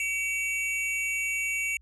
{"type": "tone pair together", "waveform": "square", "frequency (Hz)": [2270, 2700], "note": ["C#7", "E7"], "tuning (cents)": [41, 41], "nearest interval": "minor third", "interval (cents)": 300, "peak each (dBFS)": [-30, -31], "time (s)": [0, 1.77], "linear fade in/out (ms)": 2, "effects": ["added 60 Hz sine -54 dBFS peak until 1.81 s", "resampled to 24000 Hz"]}